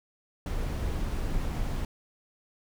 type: noise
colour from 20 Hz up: brown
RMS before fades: -30 dBFS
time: 0.46-1.85 s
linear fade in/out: 2 ms
effects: none